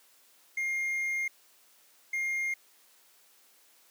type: tone bursts at uneven times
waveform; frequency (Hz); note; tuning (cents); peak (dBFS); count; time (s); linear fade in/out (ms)
triangle; 2124; C7; +25; -27; 2; 0.57-1.28 / 2.13-2.54; 5
effects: white hiss -62 dBFS RMS until 3.9 s + high-pass 300 Hz 12 dB/octave